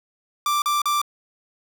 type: tone bursts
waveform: 45% pulse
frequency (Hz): 1177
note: D6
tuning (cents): +3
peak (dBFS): -19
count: 3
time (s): 0.46-1.016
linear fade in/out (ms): 2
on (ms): 160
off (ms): 38
effects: none